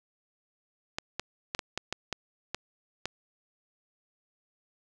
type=clicks; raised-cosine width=0.2 ms; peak=-14 dBFS; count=9; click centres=0.985 / 1.196 / 1.549 / 1.592 / 1.776 / 1.926 / 2.127 / 2.546 / 3.056 s; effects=none